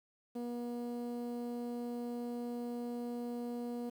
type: tone with low-pass filter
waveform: sawtooth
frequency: 240.1 Hz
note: B3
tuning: 49 cents flat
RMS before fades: -40 dBFS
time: 0.35-3.9 s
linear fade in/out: 10 ms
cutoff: 570 Hz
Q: 1.2
effects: 10-bit